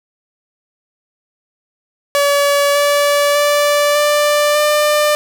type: tone with pitch steps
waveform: sawtooth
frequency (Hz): 570 / 576.6 / 583.3 / 590.1 / 597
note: C#5 / D5 / D5 / D5 / D5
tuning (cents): +48 / -32 / -12 / +8 / +28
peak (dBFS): -7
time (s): 2.15-5.15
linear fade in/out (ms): 0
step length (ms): 600
effects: none